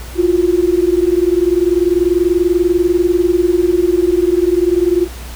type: tone pair together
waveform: sine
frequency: 341.7 / 362 Hz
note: F4 / F#4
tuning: -38 / -38 cents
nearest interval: minor second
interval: 100 cents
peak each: -13 dBFS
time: 0.15-5.08 s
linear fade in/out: 50 ms
effects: added 60 Hz sine -28 dBFS peak until 5.35 s + pink hiss -34 dBFS RMS until 5.35 s